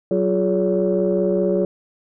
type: tone cluster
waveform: sine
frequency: 188.2 / 352 / 417 / 565 Hz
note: F#3 / F4 / G#4 / C#5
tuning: +30 / +14 / +7 / +33 cents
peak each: -21 dBFS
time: 0.11-1.65 s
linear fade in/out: 2 ms
effects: tanh soft clip ceiling -8 dBFS